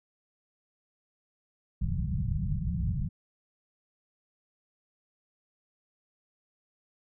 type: low-pass noise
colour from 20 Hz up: white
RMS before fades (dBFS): -30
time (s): 1.81-3.09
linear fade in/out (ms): 10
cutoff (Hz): 190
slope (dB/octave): 96
effects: none